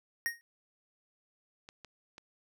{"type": "tone with exponential decay", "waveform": "square", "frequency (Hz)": 1864.7, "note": "A#6", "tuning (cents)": 0, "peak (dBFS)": -27, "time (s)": [0.26, 0.41], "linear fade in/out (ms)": 0, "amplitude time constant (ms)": 32}
{"type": "clicks", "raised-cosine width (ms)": 0.2, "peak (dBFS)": -31, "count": 3, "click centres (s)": [1.689, 1.847, 2.181]}
{"effects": []}